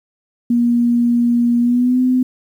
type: tone with pitch glide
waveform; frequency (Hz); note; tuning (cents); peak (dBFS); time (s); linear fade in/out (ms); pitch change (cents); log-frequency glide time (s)
sine; 238.4 to 254; A#3 to B3; +39 to +49; -11; 0.5-2.23; 5; +110; 1.6-2
effects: 8-bit